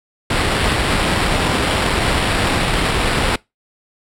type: noise with sample-and-hold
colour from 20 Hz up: pink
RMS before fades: -17 dBFS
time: 0.3-3.36 s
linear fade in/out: 5 ms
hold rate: 6300 Hz
effects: noise-tail reverb RT60 0.2 s tail -23 dB re dry + low-pass 10000 Hz 12 dB/octave